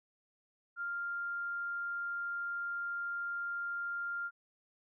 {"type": "tone", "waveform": "sine", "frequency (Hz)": 1396.9, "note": "F6", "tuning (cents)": 0, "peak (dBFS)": -35, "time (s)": [0.76, 4.31], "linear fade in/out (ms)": 50, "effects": []}